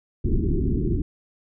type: low-pass noise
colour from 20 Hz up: pink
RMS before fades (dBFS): -22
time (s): 0.24-1.02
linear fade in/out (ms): 5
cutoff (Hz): 400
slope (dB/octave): 96
effects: none